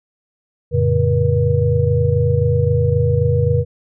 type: tone cluster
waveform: sine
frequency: 90 / 113.9 / 141.4 / 480.4 Hz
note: F#2 / A#2 / C#3 / B4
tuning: -47 / -40 / +35 / -48 cents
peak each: -18 dBFS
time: 0.71-3.65 s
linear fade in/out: 50 ms
effects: none